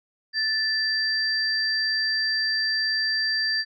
sine tone pair together, 1760 / 4699 Hz, A6 / D8, 0 / 0 cents, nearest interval octave + perfect fourth, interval 1700 cents, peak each -25 / -24 dBFS, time 0.33-3.65 s, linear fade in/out 50 ms, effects none

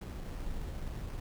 brown noise with sample-and-hold, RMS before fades -39 dBFS, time 0.01-1.2 s, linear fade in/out 5 ms, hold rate 3675 Hz, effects none

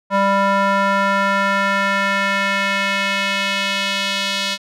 square tone with band-pass filter sweep, 197.4 Hz, G3, 12 cents sharp, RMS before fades -18 dBFS, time 0.1-4.58 s, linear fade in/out 50 ms, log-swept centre 970 to 3700 Hz, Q 1.6, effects none

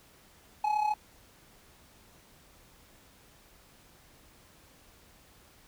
triangle tone with amplitude modulation, 846 Hz, G#5, 32 cents sharp, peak -21 dBFS, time 0.64-0.94 s, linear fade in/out 5 ms, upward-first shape sine, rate 33.7 Hz, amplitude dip 65%, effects pink hiss -59 dBFS RMS until 5.67 s

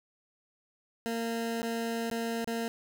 20% pulse tone with dropouts, 230 Hz, A#3, 23 cents flat, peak -26 dBFS, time 1.06-2.68 s, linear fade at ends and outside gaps 0 ms, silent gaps 1.62-1.63 / 2.1-2.113 / 2.444-2.474 s, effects none

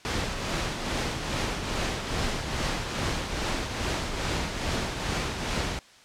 pink noise with tremolo, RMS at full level -27 dBFS, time 0.05-5.79 s, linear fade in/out 0 ms, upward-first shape triangle, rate 2.4 Hz, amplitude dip 50%, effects white hiss -53 dBFS RMS until 6.04 s + low-pass 6000 Hz 12 dB/octave

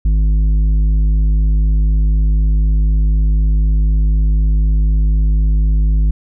sine tone with tanh clipping, 52 Hz, G#1, 3 cents sharp, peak -11 dBFS, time 0.05-6.11 s, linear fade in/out 5 ms, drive 8 dB, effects none

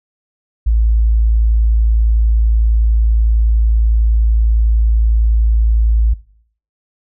sine tone, 55.4 Hz, A1, 13 cents sharp, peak -9 dBFS, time 0.66-6.14 s, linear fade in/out 10 ms, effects noise-tail reverb RT60 0.6 s tail -19 dB re dry

